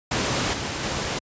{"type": "noise with level steps", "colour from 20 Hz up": "pink", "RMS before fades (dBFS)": [-23, -28, -26], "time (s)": [0.11, 1.19], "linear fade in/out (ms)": 5, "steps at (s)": [0.53, 0.83], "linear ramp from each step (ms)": 5, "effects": ["high-pass 80 Hz 12 dB/octave", "resampled to 16000 Hz"]}